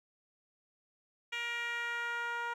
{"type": "tone with band-pass filter sweep", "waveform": "10% pulse", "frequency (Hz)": 472.8, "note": "A#4", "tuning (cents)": 24, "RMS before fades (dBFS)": -37, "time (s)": [1.32, 2.54], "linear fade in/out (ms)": 10, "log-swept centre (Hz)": [2500, 1100], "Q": 1.9, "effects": []}